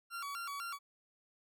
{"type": "tone with vibrato", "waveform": "40% pulse", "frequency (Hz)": 1250, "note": "D#6", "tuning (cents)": 8, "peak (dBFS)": -39, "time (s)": [0.1, 0.79], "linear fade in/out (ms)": 50, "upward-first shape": "square", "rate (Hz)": 4, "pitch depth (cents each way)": 170, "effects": []}